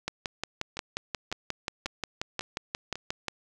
two click trains, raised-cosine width 0.2 ms, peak -13 / -20 dBFS, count 19 / 5, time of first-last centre 0.08-3.283 / 0.77-2.956 s, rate 5.62 / 1.83 Hz, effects none

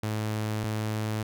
sawtooth tone pair in turn, 107.8 / 108.21 Hz, A2 / A2, -35 / -28 cents, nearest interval unison, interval 7 cents, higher second, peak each -24 dBFS, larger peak neither, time 0.03-0.64 / 0.64-1.23 s, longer first, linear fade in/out 5 ms, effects none

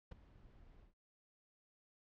brown noise with ADSR envelope, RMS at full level -45 dBFS, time 0.11-0.94 s, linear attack 10 ms, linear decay 11 ms, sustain -17 dB, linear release 120 ms, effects low-pass 4000 Hz 12 dB/octave

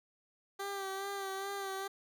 15% pulse tone with vibrato, 392 Hz, G4, in tune, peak -31 dBFS, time 0.59-1.88 s, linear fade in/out 10 ms, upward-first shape sine, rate 2.4 Hz, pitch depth 34 cents each way, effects none

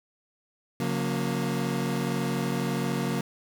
30% pulse chord, F# major, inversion second, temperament equal with one note detuned, 138.59 / 180.25 / 233.1 Hz, C#3 / F#3 / A#3, 0 / -45 / 0 cents, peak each -28 dBFS, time 0.8-3.21 s, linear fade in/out 2 ms, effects none

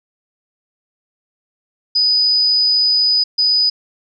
sine tone bursts at uneven times, 4978 Hz, D#8, in tune, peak -11 dBFS, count 2, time 1.95-3.24 / 3.38-3.7 s, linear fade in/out 10 ms, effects none

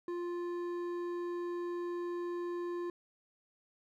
triangle tone with hard clipping, 349.2 Hz, F4, in tune, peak -37 dBFS, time 0.08-2.9 s, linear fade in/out 2 ms, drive 12 dB, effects none

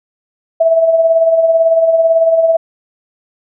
sine tone with tremolo, 656 Hz, E5, 9 cents flat, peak -5 dBFS, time 0.6-2.57 s, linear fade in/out 10 ms, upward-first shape sine, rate 18 Hz, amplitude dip 50%, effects none

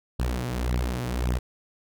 sawtooth beating tone pair, 60.5 / 62.3 Hz, B1 / B1, -35 / +16 cents, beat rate 1.8 Hz, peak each -24 / -24 dBFS, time 0.19-1.39 s, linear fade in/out 10 ms, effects none

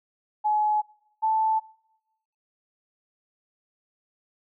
sine tone pair in turn, 848 / 878.3 Hz, G#5 / A5, +36 / -3 cents, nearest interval minor second, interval 61 cents, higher second, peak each -20 dBFS, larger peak neither, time 0.44-0.82 / 1.22-1.6 s, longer neither, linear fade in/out 20 ms, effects noise-tail reverb RT60 1.0 s tail -25 dB re dry

